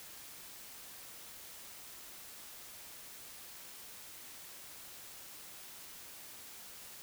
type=silence; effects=white hiss -51 dBFS RMS until 7.02 s